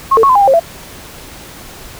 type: tone with pitch steps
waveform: sine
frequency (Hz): 1083 / 449.3 / 1102 / 1020 / 810 / 794 / 538 / 670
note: C#6 / A4 / C#6 / C6 / G#5 / G5 / C5 / E5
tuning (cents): -41 / +36 / -11 / -44 / -43 / +22 / +48 / +28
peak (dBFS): -5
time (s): 0.11-0.598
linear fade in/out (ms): 10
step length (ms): 61
effects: pink hiss -33 dBFS RMS until 1.99 s